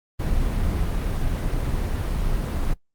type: noise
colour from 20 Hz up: brown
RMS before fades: -23 dBFS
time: 0.19-2.74 s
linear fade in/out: 10 ms
effects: noise-tail reverb RT60 0.1 s tail -18 dB re dry + Opus 32 kbps